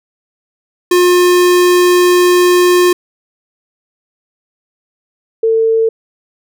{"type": "tone pair in turn", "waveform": ["square", "sine"], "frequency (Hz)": [357, 448.9], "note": ["F4", "A4"], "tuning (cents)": [38, 35], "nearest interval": "major third", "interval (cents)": 397, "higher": "second", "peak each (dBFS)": [-7, -8], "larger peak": "first", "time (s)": [[0.91, 2.93], [5.43, 5.89]], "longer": "first", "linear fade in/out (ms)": 5, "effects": []}